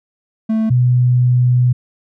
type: tone pair in turn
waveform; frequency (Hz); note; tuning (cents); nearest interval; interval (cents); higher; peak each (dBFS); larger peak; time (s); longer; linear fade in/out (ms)
triangle / sine; 220.6 / 124.24; A3 / B2; +5 / +11; minor seventh; 994; first; -11 / -9; second; 0.49-0.7 / 0.7-1.73; second; 10
effects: none